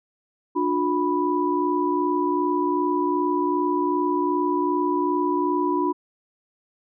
sine tone cluster, 296.5 / 359.1 / 987 Hz, D4 / F4 / B5, +17 / +48 / -1 cents, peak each -24 dBFS, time 0.55-5.93 s, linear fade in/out 20 ms, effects none

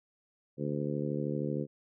harmonic tone, 73 Hz, D2, 10 cents flat, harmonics 2 / 3 / 4 / 5 / 6 / 7, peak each -35 / -37 / -38 / -39 / -40 / -40 dBFS, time 0.57-1.67 s, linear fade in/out 50 ms, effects none

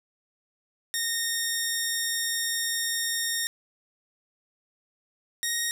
10% pulse tone pair in turn, 1845 / 1868.6 Hz, A#6 / A#6, -18 / +4 cents, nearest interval unison, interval 22 cents, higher second, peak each -17 dBFS, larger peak neither, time 0.94-3.47 / 5.43-5.71 s, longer first, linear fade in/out 0 ms, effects none

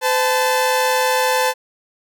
sawtooth tone pair together, 510 / 876.9 Hz, C5 / A5, -44 / -6 cents, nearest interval major sixth, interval 938 cents, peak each -14 dBFS, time 0.01-1.54 s, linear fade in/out 50 ms, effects none

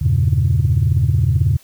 sine chord, E diminished seventh, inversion none, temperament equal, 82.41 / 98 / 116.54 / 138.59 Hz, E2 / G2 / Bb2 / Db3, 0 / 0 / 0 / 0 cents, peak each -17 dBFS, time 0.01-1.57 s, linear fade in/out 10 ms, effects tanh soft clip ceiling -5 dBFS + white hiss -49 dBFS RMS until 1.63 s

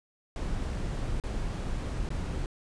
brown noise with dropouts, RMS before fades -32 dBFS, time 0.36-2.46 s, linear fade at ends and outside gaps 1 ms, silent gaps 1.2-1.237 / 2.09-2.104 s, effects resampled to 22050 Hz

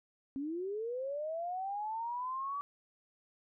sine linear sweep, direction up, 264.1 to 1152 Hz, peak -35 dBFS, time 0.36-2.61 s, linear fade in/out 0 ms, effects none

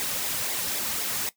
white noise with flanger, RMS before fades -29 dBFS, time 0-1.29 s, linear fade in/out 0 ms, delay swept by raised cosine 0.67 to 3.07 ms, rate 3.9 Hz, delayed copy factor -0.65, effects noise-tail reverb RT60 0.1 s tail -17 dB re dry

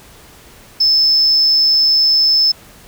sine tone, 5250 Hz, E8, 8 cents flat, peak -7 dBFS, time 0.8-2.52 s, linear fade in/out 10 ms, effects tanh soft clip ceiling -7 dBFS + pink hiss -42 dBFS RMS until 2.87 s

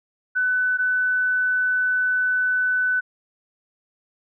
sine tone pair in turn, 1500 / 1500 Hz, F#6 / F#6, +23 / +23 cents, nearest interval unison, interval 0 cents, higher neither, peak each -18 dBFS, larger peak neither, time 0.35-0.78 / 0.78-3.01 s, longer second, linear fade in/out 20 ms, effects none

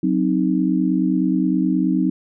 sine chord, C diminished, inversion second, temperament equal, 185 / 261.6 / 311.1 Hz, Gb3 / C4 / Eb4, 0 / 0 / 0 cents, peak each -20 dBFS, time 0.03-2.1 s, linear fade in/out 5 ms, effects none

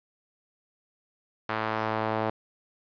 sawtooth tone with band-pass filter sweep, 110 Hz, A2, in tune, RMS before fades -29 dBFS, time 1.49-2.3 s, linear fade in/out 5 ms, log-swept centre 1300 to 740 Hz, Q 1.2, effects resampled to 11025 Hz + 9-bit

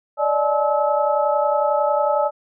sine tone cluster, 579 / 610 / 856 / 1295 Hz, D5 / D#5 / A5 / E6, -25 / -34 / -48 / -31 cents, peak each -20 / -22 / -21 / -25 dBFS, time 0.17-2.31 s, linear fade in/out 50 ms, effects none

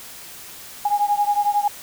sine beating tone pair, 819 / 830 Hz, G#5 / G#5, -24 / -1 cents, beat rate 11 Hz, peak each -19 / -21 dBFS, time 0.85-1.68 s, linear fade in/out 5 ms, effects white hiss -39 dBFS RMS until 1.82 s

